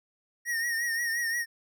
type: tone with vibrato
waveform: square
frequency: 1864.7 Hz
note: A#6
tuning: in tune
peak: -28 dBFS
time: 0.45-1.46 s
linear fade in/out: 50 ms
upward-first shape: triangle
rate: 5.7 Hz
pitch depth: 64 cents each way
effects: none